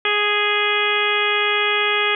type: harmonic tone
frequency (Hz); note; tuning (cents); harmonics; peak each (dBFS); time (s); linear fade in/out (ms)
415.3; G#4; 0; 1 / 2 / 3 / 4 / 5 / 6 / 7 / 8; -24 / -29 / -24 / -25 / -23 / -23 / -27 / -25; 0.05-2.15; 2
effects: none